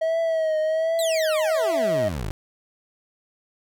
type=tone with vibrato; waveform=triangle; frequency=641 Hz; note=E5; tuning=49 cents flat; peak=-18 dBFS; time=0.01-2.09 s; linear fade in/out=10 ms; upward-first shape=triangle; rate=1.3 Hz; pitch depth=60 cents each way
type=exponential sweep; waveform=20% pulse; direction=down; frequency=4186 to 43.65 Hz; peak=-22 dBFS; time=0.99-2.31 s; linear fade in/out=0 ms
effects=none